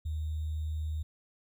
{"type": "tone with sample-and-hold", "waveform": "sine", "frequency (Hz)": 77.78, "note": "D#2", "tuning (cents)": 0, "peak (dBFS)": -31, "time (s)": [0.05, 1.03], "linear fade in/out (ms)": 10, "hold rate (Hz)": 3675, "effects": []}